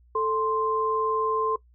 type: tone pair together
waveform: sine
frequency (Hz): 440 / 1046.5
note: A4 / C6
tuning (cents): 0 / 0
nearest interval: octave + minor third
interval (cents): 1500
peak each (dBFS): -25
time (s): 0.15-1.56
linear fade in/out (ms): 5
effects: noise-tail reverb RT60 0.1 s tail -19 dB re dry + added 60 Hz sine -54 dBFS peak until 1.74 s